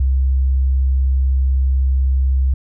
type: tone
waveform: sine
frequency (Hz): 66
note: C2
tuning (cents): +16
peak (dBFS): -12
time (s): 0-2.54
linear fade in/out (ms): 5
effects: none